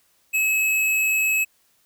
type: tone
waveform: square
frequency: 2578 Hz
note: E7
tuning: 39 cents flat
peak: -19 dBFS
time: 0.33-1.45 s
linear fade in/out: 20 ms
effects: white hiss -63 dBFS RMS until 1.85 s